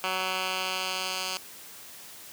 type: tone with band-pass filter sweep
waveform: 10% pulse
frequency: 186.7 Hz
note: F#3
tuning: 16 cents sharp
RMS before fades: -31 dBFS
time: 0.04-1.37 s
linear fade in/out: 0 ms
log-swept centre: 2200 to 4800 Hz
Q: 1
effects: white hiss -46 dBFS RMS until 2.32 s + high-pass 100 Hz 12 dB/octave